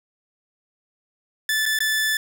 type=tone with dropouts; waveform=sawtooth; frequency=1748 Hz; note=A6; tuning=12 cents flat; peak=-16 dBFS; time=1.49-2.17 s; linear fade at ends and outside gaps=2 ms; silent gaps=1.656-1.661 / 1.789-1.804 s; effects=none